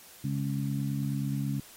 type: harmonic tone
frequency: 69.3 Hz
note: C#2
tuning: in tune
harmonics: 2 / 3 / 4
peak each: -30 / -34 / -36 dBFS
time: 0.24-1.6 s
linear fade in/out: 5 ms
effects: white hiss -52 dBFS RMS until 1.76 s + AAC 48 kbps